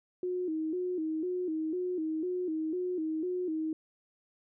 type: tone with vibrato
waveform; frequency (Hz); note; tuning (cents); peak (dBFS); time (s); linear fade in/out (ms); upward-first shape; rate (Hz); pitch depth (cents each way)
sine; 338.2; E4; +44; -30; 0.23-3.73; 2; square; 2; 120
effects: none